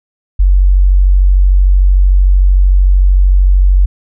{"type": "tone", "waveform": "sine", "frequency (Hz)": 46.64, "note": "F#1", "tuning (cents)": 15, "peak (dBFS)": -4, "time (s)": [0.39, 3.86], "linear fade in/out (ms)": 10, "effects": []}